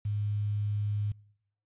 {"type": "tone with quantisation", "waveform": "sine", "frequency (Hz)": 103.83, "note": "G#2", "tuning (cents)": 0, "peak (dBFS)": -28, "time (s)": [0.05, 1.12], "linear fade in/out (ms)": 5, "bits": 9, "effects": ["noise-tail reverb RT60 0.8 s tail -26 dB re dry", "resampled to 8000 Hz"]}